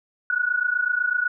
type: tone pair together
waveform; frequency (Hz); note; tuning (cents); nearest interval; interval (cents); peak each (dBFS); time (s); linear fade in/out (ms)
sine; 1453 / 1481; F#6 / F#6; -32 / +1; unison; 33; -23; 0.3-1.28; 2
effects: none